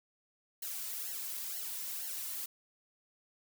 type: noise with flanger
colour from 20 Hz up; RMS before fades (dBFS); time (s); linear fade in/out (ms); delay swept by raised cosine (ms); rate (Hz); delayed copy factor
blue; -40; 0.62-2.46; 5; 0.82 to 2.62; 2.1; -0.95
effects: none